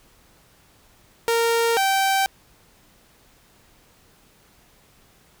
sawtooth tone pair in turn, 462.7 / 776.7 Hz, A#4 / G5, -13 / -16 cents, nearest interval major sixth, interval 897 cents, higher second, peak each -14 / -14 dBFS, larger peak neither, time 1.28-1.77 / 1.77-2.26 s, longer neither, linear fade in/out 0 ms, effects pink hiss -56 dBFS RMS until 5.4 s

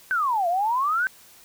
sine exponential two-way sweep, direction down then up, 1568 to 668 to 1568 Hz, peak -20 dBFS, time 0.11-1.07 s, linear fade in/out 0 ms, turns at 0.48 s, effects white hiss -51 dBFS RMS until 1.44 s

